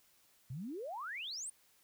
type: exponential sweep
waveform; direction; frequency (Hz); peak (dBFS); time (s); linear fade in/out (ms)
sine; up; 116.2 to 9397; -40; 0.5-1.5; 5
effects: white hiss -69 dBFS RMS until 1.83 s